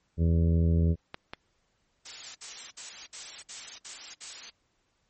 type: harmonic tone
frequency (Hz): 83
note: E2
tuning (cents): +12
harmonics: 1 / 2 / 3 / 4 / 5 / 6 / 7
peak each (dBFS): -22 / -26 / -36 / -40 / -37 / -44 / -45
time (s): 0.17-0.96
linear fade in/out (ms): 50
type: clicks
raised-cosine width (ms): 0.3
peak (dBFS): -20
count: 2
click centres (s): 1.144 / 1.335
type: noise bursts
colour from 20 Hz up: blue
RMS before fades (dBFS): -36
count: 7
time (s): 2.05-4.504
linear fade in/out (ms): 10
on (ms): 300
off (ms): 59
effects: pink hiss -73 dBFS RMS until 5.09 s + MP3 32 kbps